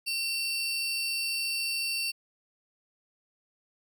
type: tone pair together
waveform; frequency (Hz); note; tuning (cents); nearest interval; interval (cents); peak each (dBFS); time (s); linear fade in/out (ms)
40% pulse; 2719 / 4573; F7 / D8; -47 / -47; major sixth; 900; -31 / -30; 0.06-2.12; 20
effects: none